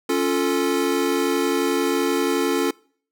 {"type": "chord", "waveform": "square", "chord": "Db augmented", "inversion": "none", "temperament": "equal", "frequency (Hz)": [277.2, 349.2, 440], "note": ["Db4", "F4", "A4"], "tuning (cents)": [0, 0, 0], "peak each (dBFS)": -24, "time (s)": [0.09, 2.71], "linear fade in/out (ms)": 5, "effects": ["noise-tail reverb RT60 0.5 s tail -24 dB re dry"]}